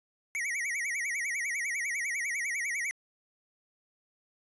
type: tone with vibrato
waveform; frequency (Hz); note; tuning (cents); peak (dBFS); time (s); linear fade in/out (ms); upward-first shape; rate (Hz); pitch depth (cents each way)
square; 2080; C7; -11; -31; 0.35-2.91; 0; sine; 10; 190
effects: resampled to 24000 Hz